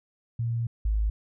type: tone pair in turn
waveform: sine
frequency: 116.54 / 53.16 Hz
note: A#2 / G#1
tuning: 0 / +41 cents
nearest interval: octave + major second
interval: 1359 cents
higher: first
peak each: -25 / -22 dBFS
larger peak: second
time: 0.39-0.67 / 0.85-1.1 s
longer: first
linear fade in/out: 5 ms
effects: none